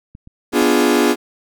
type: clicks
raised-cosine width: 5 ms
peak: -24 / -27 / -32 / -29 dBFS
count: 4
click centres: 0.151 / 0.274 / 0.535 / 0.621 s
type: chord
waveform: 40% pulse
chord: B diminished seventh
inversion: none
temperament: equal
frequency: 246.9 / 293.7 / 349.2 / 415.3 Hz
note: B3 / D4 / F4 / Ab4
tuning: 0 / 0 / 0 / 0 cents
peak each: -17 dBFS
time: 0.52-1.16 s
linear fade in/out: 50 ms
effects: none